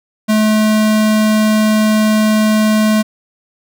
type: tone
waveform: square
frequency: 215.4 Hz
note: A3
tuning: 37 cents flat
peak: -10 dBFS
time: 0.28-3.03 s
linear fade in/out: 20 ms
effects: none